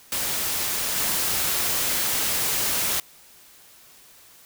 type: noise with level steps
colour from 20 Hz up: white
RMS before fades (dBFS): -26 / -24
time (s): 0.12-3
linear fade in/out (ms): 2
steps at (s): 0.96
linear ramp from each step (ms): 5
effects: white hiss -51 dBFS RMS until 4.45 s